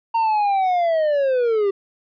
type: linear sweep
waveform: triangle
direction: down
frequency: 924 to 386.9 Hz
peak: -14 dBFS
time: 0.14-1.71 s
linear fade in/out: 10 ms
effects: resampled to 11025 Hz